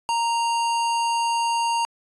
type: tone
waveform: square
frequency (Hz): 930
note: A#5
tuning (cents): -4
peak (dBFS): -21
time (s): 0.09-1.85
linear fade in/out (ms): 0
effects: resampled to 24000 Hz